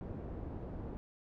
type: low-pass noise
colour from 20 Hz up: pink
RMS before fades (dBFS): -43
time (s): 0.01-0.97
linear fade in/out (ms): 0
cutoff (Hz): 540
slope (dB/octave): 12
effects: none